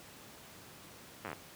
slowing click train, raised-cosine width 0.5 ms, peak -25 dBFS, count 8, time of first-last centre 1.25-1.33 s, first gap 9 ms, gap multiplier 1.08, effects pink hiss -53 dBFS RMS until 1.55 s + high-pass 100 Hz 12 dB/octave

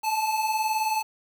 square beating tone pair, 854 / 873 Hz, G#5 / A5, +48 / -14 cents, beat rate 19 Hz, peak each -32 / -25 dBFS, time 0.03-1.03 s, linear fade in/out 20 ms, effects 8-bit

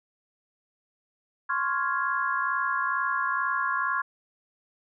sine chord, Db major seventh, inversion third, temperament equal, 1046.5 / 1108.7 / 1396.9 / 1661.2 Hz, C6 / Db6 / F6 / Ab6, 0 / 0 / 0 / 0 cents, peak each -30 dBFS, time 1.49-4.02 s, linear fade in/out 10 ms, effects none

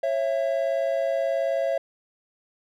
triangle tone pair together, 547 / 665.7 Hz, C#5 / E5, -23 / +17 cents, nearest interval minor third, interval 340 cents, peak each -23 dBFS, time 0.03-1.78 s, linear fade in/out 5 ms, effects none

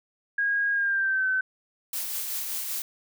sine tone with pitch glide, 1636 to 1526.4 Hz, G#6 to G6, -26 to -47 cents, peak -22 dBFS, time 0.38-1.41 s, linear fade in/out 5 ms, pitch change -121 cents, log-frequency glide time 0.72-1.27 s
blue noise with tremolo, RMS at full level -30 dBFS, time 1.93-2.82 s, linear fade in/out 2 ms, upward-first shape triangle, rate 5.2 Hz, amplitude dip 35%
effects none

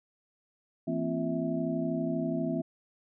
sine tone cluster, 166 / 230 / 262.4 / 342.8 / 654 Hz, E3 / A#3 / C4 / F4 / E5, +12 / -23 / +5 / -32 / -14 cents, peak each -35 / -35 / -32 / -36 / -36 dBFS, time 0.87-2.62 s, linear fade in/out 10 ms, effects none

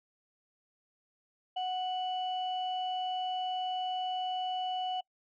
sine tone pair together, 739.2 / 2960 Hz, F#5 / F#7, -2 / 0 cents, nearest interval 2 octaves, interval 2402 cents, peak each -31 / -39 dBFS, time 1.56-5.01 s, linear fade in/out 10 ms, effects noise-tail reverb RT60 0.1 s tail -26 dB re dry + tanh soft clip ceiling -25 dBFS

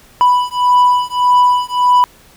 triangle beating tone pair, 987.8 / 989.5 Hz, B5 / B5, 0 / +3 cents, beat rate 1.7 Hz, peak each -10 dBFS, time 0.21-2.04 s, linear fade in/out 0 ms, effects pink hiss -45 dBFS RMS until 2.36 s

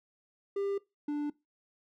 triangle tone pair in turn, 398.2 / 293.9 Hz, G4 / D4, +27 / +1 cents, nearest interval perfect fourth, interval 526 cents, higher first, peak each -28 dBFS, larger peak neither, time 0.56-0.78 / 1.08-1.3 s, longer neither, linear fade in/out 5 ms, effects noise-tail reverb RT60 0.2 s tail -20 dB re dry

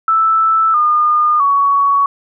sine tone with pitch steps, 1318.5 / 1216.1 / 1121.6 Hz, E6 / D#6 / C#6, 0 / -40 / +20 cents, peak -9 dBFS, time 0.08-2.06 s, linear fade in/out 2 ms, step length 660 ms, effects none

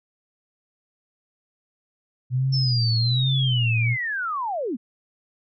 sine tone with vibrato, 123.47 Hz, B2, in tune, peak -19 dBFS, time 2.3-3.97 s, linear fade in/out 50 ms, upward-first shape sine, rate 1.2 Hz, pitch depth 140 cents each way
sine linear sweep, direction down, 5360 to 201.2 Hz, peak -24 dBFS, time 2.52-4.77 s, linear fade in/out 20 ms
effects none

